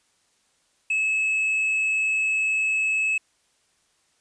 triangle tone with tanh clipping, 2591 Hz, E7, 30 cents flat, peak -21 dBFS, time 0.9-3.18 s, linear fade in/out 5 ms, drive 7 dB, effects white hiss -66 dBFS RMS until 4.2 s + resampled to 22050 Hz

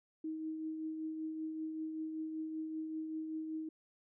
sine tone with tremolo, 315.7 Hz, D#4, 25 cents sharp, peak -36 dBFS, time 0.24-3.69 s, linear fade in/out 5 ms, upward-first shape triangle, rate 5.2 Hz, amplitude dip 40%, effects none

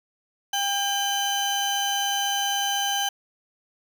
30% pulse tone pair together, 800 / 3046 Hz, G5 / F#7, +35 / +50 cents, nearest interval octave + major seventh, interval 2315 cents, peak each -23 dBFS, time 0.53-3.09 s, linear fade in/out 5 ms, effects none

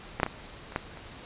clicks, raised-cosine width 0.5 ms, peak -13 / -6 / -17 / -28 / -12 / -29 dBFS, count 6, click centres 0.2 / 0.232 / 0.264 / 0.722 / 0.761 / 0.973 s, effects pink hiss -46 dBFS RMS until 1.25 s + resampled to 8000 Hz

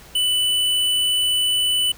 triangle tone with hard clipping, 2983 Hz, F#7, 13 cents sharp, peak -18 dBFS, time 0.15-1.92 s, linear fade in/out 5 ms, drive 17 dB, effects added 60 Hz sine -52 dBFS peak until 1.97 s + pink hiss -45 dBFS RMS until 1.97 s

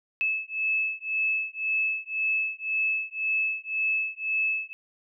sine beating tone pair, 2604 / 2605.9 Hz, E7 / E7, -22 / -21 cents, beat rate 1.9 Hz, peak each -28 dBFS, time 0.21-4.73 s, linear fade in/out 0 ms, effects none

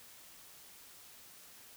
silence, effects white hiss -56 dBFS RMS until 1.76 s

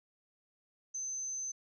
sine tone, 6170 Hz, G8, 28 cents flat, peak -36 dBFS, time 0.94-1.52 s, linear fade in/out 10 ms, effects none

